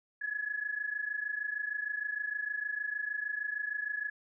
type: tone pair together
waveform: sine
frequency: 1683.5 / 1710 Hz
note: G#6 / A6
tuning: +23 / -50 cents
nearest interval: unison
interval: 27 cents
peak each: -35 / -37 dBFS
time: 0.21-4.1 s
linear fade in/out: 10 ms
effects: none